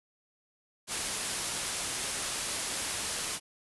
white low-pass noise, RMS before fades -35 dBFS, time 0.87-3.4 s, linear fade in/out 50 ms, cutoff 11000 Hz, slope 96 dB/octave, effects none

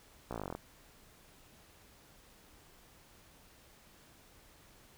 slowing click train, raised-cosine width 1 ms, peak -25 dBFS, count 13, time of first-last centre 0.31-0.55 s, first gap 16 ms, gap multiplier 1.04, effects pink hiss -61 dBFS RMS until 4.97 s

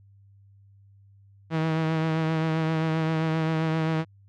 sawtooth tone with vibrato, 160 Hz, D#3, 49 cents sharp, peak -19 dBFS, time 1.5-4.05 s, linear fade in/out 50 ms, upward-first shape triangle, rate 7.6 Hz, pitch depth 31 cents each way, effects added 99 Hz sine -52 dBFS peak until 4.28 s + low-pass 3000 Hz 12 dB/octave

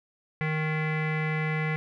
square tone with low-pass filter, 155.56 Hz, D#3, in tune, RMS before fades -28 dBFS, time 0.41-1.76 s, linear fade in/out 0 ms, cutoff 2100 Hz, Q 6.5, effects none

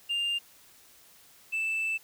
sine tone pair in turn, 2800 / 2643 Hz, F7 / E7, +4 / +4 cents, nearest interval minor second, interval 100 cents, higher first, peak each -24 / -25 dBFS, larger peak first, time 0.09-0.39 / 1.52-1.98 s, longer second, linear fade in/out 20 ms, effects tanh soft clip ceiling -26 dBFS + white hiss -57 dBFS RMS until 2.03 s

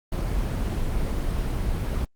brown noise, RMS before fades -25 dBFS, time 0.12-2.05 s, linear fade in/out 5 ms, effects Opus 24 kbps

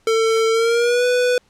square tone with pitch glide, 448.4 to 494.7 Hz, A4 to B4, +33 to +3 cents, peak -15 dBFS, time 0.07-1.38 s, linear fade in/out 2 ms, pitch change +170 cents, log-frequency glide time 0.51-1.05 s, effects pink hiss -59 dBFS RMS until 1.49 s + low-pass 8000 Hz 12 dB/octave

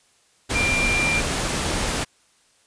sine tone in noise, 2380 Hz, D7, 22 cents sharp, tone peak -20 dBFS, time 0.54-1.21 s, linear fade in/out 20 ms, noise pink, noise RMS -24 dBFS, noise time 0.49-2.05 s, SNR +1 dB, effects white hiss -60 dBFS RMS until 2.66 s + resampled to 22050 Hz

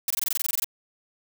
blue noise bursts, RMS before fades -25 dBFS, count 13, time 0.08-0.644 s, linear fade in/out 2 ms, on 24 ms, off 21 ms, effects none

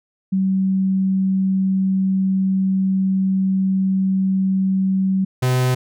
sine / 45% pulse tone pair in turn, 190.7 / 127.28 Hz, G3 / C3, -47 / -47 cents, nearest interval perfect fifth, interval 700 cents, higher first, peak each -15 dBFS, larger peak neither, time 0.32-5.25 / 5.42-5.75 s, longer first, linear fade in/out 10 ms, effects none

